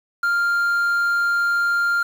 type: tone with quantisation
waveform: triangle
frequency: 1396.9 Hz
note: F6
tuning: in tune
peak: -15 dBFS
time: 0.23-2.03 s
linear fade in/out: 5 ms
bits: 7
effects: none